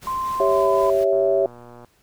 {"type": "noise with tremolo", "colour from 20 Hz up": "pink", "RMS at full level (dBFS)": -39, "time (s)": [0.01, 1.05], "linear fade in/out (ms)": 20, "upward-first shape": "sine", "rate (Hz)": 4, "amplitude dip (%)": 30}
{"type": "tone with pitch glide", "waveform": "sine", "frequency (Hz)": [1044, 1009.6], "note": ["C6", "B5"], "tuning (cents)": [-4, 38], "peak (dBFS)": -22, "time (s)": [0.07, 0.9], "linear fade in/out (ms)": 2, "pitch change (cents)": -58, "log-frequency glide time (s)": [0.44, 0.68]}
{"type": "chord", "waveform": "sine", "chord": "C# diminished", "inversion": "second", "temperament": "equal", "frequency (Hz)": [392, 554.4, 659.3], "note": ["G4", "C#5", "E5"], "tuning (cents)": [0, 0, 0], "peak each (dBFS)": -20, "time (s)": [0.4, 1.46], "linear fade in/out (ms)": 2}
{"type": "click train", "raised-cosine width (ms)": 1, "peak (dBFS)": -29, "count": 87, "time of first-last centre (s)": [1.13, 1.847], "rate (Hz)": 120}
{"effects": ["pink hiss -61 dBFS RMS until 2.02 s"]}